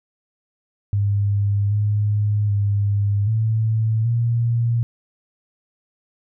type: tone with pitch steps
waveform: sine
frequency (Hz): 101.3 / 104.3 / 101.6 / 110.8 / 117.3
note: G#2 / G#2 / G#2 / A2 / A#2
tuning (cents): -43 / +8 / -38 / +13 / +11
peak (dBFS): -16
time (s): 0.93-4.83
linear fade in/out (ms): 0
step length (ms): 780
effects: none